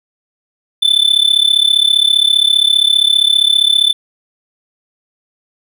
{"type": "tone with amplitude modulation", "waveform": "triangle", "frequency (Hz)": 3520, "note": "A7", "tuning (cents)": 0, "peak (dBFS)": -3, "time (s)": [0.82, 3.93], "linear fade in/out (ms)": 10, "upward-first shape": "sine", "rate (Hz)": 35.1, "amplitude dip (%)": 90, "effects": []}